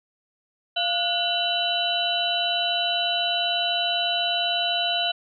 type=tone cluster; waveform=sine; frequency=692 / 1455 / 2727 / 3016 / 3936 Hz; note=F5 / F#6 / F7 / F#7 / B7; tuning=-16 / -29 / -42 / +32 / -7 cents; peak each=-27 / -32 / -32 / -25 / -28 dBFS; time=0.76-5.12 s; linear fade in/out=10 ms; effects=none